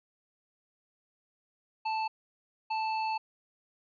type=tone bursts at uneven times; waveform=square; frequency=880 Hz; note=A5; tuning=in tune; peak=-30 dBFS; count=2; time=1.85-2.08 / 2.7-3.18 s; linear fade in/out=10 ms; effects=resampled to 11025 Hz